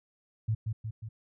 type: tone with echo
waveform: sine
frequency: 110 Hz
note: A2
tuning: in tune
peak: -25 dBFS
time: 0.48-0.55 s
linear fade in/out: 10 ms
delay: 180 ms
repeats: 3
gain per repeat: -4 dB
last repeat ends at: 1.09 s
effects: none